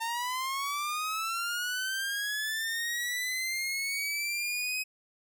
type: linear sweep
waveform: sawtooth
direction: up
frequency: 902 to 2538 Hz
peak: -27 dBFS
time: 0-4.84 s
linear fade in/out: 20 ms
effects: none